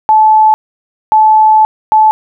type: tone bursts at uneven times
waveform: sine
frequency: 867 Hz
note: A5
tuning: 26 cents flat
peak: -3 dBFS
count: 3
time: 0.09-0.54 / 1.12-1.65 / 1.92-2.11 s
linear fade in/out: 0 ms
effects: none